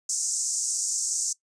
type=band-pass noise; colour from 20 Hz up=white; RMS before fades=-28 dBFS; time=0.09-1.33 s; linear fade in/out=5 ms; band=5800 to 8300 Hz; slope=48 dB/octave; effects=noise-tail reverb RT60 0.1 s tail -20 dB re dry + resampled to 22050 Hz